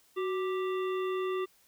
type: harmonic tone with a mistuned harmonic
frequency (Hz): 392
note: G4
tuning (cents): 0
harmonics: 1 / 3 / 5 / 7 / 9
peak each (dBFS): -30 / -38 / -46 / -47 / -50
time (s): 0.16-1.46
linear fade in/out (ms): 20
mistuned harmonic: 1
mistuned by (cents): -88
effects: white hiss -65 dBFS RMS until 1.67 s